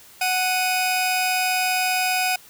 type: tone pair together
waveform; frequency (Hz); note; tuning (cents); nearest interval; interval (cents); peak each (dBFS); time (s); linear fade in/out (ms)
sawtooth; 740 / 2495; F#5 / D#7; 0 / +4; octave + major sixth; 2104; -18 / -20; 0.21-2.36; 5
effects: white hiss -48 dBFS RMS until 2.49 s